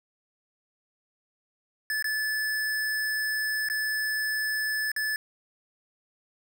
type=tone with dropouts; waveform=square; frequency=1734 Hz; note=A6; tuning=26 cents flat; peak=-27 dBFS; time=1.9-5.16 s; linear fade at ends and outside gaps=1 ms; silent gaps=2.025-2.043 / 3.687-3.699 / 4.917-4.963 s; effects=none